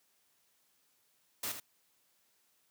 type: noise with echo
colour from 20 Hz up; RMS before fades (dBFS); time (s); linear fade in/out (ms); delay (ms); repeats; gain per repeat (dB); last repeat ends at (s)
white; -37; 1.43-1.52; 5; 80; 1; -8; 1.6
effects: white hiss -73 dBFS RMS until 2.7 s + high-pass 100 Hz 12 dB/octave